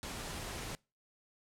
pink noise, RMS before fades -42 dBFS, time 0.03-0.75 s, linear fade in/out 0 ms, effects noise-tail reverb RT60 0.3 s tail -25 dB re dry + low-pass 11000 Hz 12 dB/octave

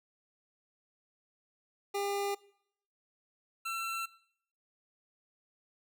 25% pulse tone pair in turn, 401.8 / 1346 Hz, G4 / E6, +43 / +36 cents, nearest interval octave + major sixth, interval 2093 cents, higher second, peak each -28 / -31 dBFS, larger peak first, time 1.94-2.35 / 3.65-4.06 s, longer neither, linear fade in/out 10 ms, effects noise-tail reverb RT60 0.7 s tail -22 dB re dry

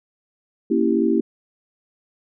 sine chord, A# diminished seventh, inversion none, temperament equal, 233.1 / 277.2 / 329.6 / 392 Hz, A#3 / C#4 / E4 / G4, 0 / 0 / 0 / 0 cents, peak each -21 / -23 / -20 / -22 dBFS, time 0.7-1.21 s, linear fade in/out 10 ms, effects none

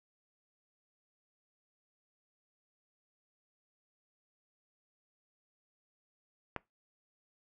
click, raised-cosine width 0.5 ms, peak -20 dBFS, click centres 6.563 s, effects noise-tail reverb RT60 0.2 s tail -22 dB re dry

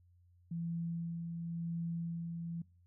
sine tone with tremolo, 168.1 Hz, E3, 34 cents sharp, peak -35 dBFS, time 0.51-2.62 s, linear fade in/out 5 ms, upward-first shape sine, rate 0.94 Hz, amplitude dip 35%, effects noise-tail reverb RT60 0.4 s tail -24 dB re dry + added 88 Hz sine -63 dBFS peak until 2.86 s

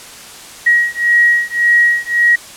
sine beating tone pair, 1900 / 1901.8 Hz, A#6 / A#6, +33 / +34 cents, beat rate 1.8 Hz, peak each -12 dBFS, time 0.66-2.36 s, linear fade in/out 10 ms, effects white hiss -34 dBFS RMS until 2.56 s + low-pass 10000 Hz 12 dB/octave

